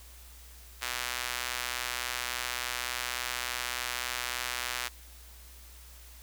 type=tone with high-pass filter; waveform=sawtooth; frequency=123.47 Hz; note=B2; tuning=in tune; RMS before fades=-35 dBFS; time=0.81-4.89 s; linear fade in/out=20 ms; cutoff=1600 Hz; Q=0.78; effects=added 60 Hz sine -50 dBFS peak until 6.22 s + white hiss -54 dBFS RMS until 6.22 s